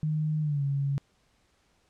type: tone with pitch glide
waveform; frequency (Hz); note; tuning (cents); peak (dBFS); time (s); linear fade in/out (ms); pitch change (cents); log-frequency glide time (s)
sine; 154 to 139.6; D#3 to C#3; -17 to +13; -25; 0.03-0.98; 0; -170; 0.41-0.63
effects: pink hiss -68 dBFS RMS until 1.89 s + low-pass 8000 Hz 12 dB/octave